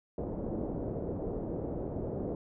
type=low-pass noise; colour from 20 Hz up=white; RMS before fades=-36 dBFS; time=0.18-2.35 s; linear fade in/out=2 ms; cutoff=520 Hz; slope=24 dB/octave; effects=none